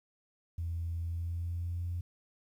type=tone with pitch glide; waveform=sine; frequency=84 to 87.21 Hz; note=E2 to F2; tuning=+33 to -2 cents; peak=-32 dBFS; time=0.58-2.01 s; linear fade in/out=5 ms; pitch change=+65 cents; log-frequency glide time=1.01-1.88 s; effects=tanh soft clip ceiling -28 dBFS + 11-bit